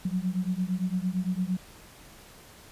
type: beating tone pair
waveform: sine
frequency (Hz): 179.5 / 188.3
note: F3 / F#3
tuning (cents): +48 / +31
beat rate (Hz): 8.8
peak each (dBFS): -29 / -29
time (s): 0.05-1.57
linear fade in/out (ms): 5
effects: pink hiss -51 dBFS RMS until 2.71 s + resampled to 32000 Hz